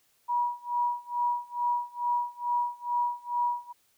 sine tone with tremolo, 965 Hz, B5, 40 cents flat, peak -23 dBFS, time 0.28-3.73 s, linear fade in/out 20 ms, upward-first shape sine, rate 2.3 Hz, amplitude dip 95%, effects white hiss -68 dBFS RMS until 3.97 s

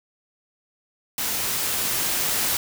white noise with level ramp, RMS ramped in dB -26 to -23 dBFS, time 1.18-2.57 s, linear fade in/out 2 ms, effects none

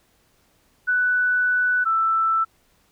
sine tone pair in turn, 1488 / 1325.7 Hz, F#6 / E6, +9 / +9 cents, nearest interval major second, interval 200 cents, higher first, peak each -17 dBFS, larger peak neither, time 0.87-1.85 / 1.85-2.45 s, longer first, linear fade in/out 20 ms, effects pink hiss -62 dBFS RMS until 2.91 s

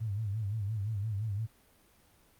sine tone with vibrato, 105.1 Hz, G#2, 21 cents sharp, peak -31 dBFS, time 0-1.47 s, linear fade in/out 20 ms, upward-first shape sine, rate 5.8 Hz, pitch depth 130 cents each way, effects pink hiss -64 dBFS RMS until 2.39 s + Opus 32 kbps

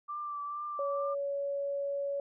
sine tone with vibrato, 1174.7 Hz, D6, in tune, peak -35 dBFS, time 0.08-1.15 s, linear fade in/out 20 ms, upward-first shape triangle, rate 2.2 Hz, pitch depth 29 cents each way
sine tone, 562 Hz, C#5, 24 cents sharp, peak -31 dBFS, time 0.79-2.2 s, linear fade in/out 2 ms
effects none

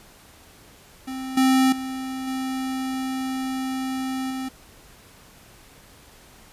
square tone with level steps, 262.2 Hz, C4, 4 cents sharp, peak -30 / -16 / -29 / -26 / -28 dBFS, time 1.07-4.49 s, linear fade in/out 10 ms, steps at 1.37 / 1.72 / 2.27 / 4.3 s, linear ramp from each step 5 ms, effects pink hiss -50 dBFS RMS until 6.52 s + resampled to 32000 Hz

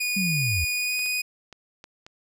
sawtooth tone with pitch glide, 2460 to 2483 Hz, D#7 to D#7, -20 to -4 cents, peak -21 dBFS, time 0-1.22 s, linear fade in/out 10 ms, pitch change +16 cents, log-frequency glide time 0.72-1.05 s
sine linear sweep, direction down, 201.5 to 73.42 Hz, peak -24 dBFS, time 0.16-0.65 s, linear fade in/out 10 ms
clicks, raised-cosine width 0.2 ms, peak -26 dBFS, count 5, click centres 0.993 / 1.061 / 1.527 / 1.841 / 2.065 s
effects none

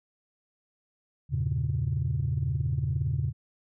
sine chord, E diminished seventh, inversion none, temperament equal with one note detuned, 82.41 / 99.14 / 116.54 / 138.59 Hz, E2 / G2 / Bb2 / Db3, 0 / +20 / 0 / 0 cents, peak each -31 / -34 / -30 / -28 dBFS, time 1.29-3.33 s, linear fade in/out 50 ms, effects tanh soft clip ceiling -18 dBFS

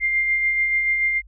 sine tone with tremolo, 2100 Hz, C7, 6 cents sharp, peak -16 dBFS, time 0-1.22 s, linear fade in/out 50 ms, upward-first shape sine, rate 6.9 Hz, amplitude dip 35%, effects added 50 Hz sine -44 dBFS peak until 1.27 s

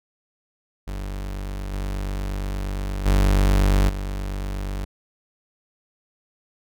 40% pulse tone with level steps, 48.46 Hz, G1, 19 cents flat, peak -27 / -24 / -14 / -25 dBFS, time 0.87-4.85 s, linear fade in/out 10 ms, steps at 1.72 / 3.05 / 3.88 s, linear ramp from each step 20 ms, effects none

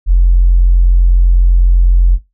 triangle tone with tanh clipping, 44 Hz, F1, 14 cents sharp, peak -4 dBFS, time 0.06-2.19 s, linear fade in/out 50 ms, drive 4 dB, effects noise-tail reverb RT60 0.2 s tail -18 dB re dry

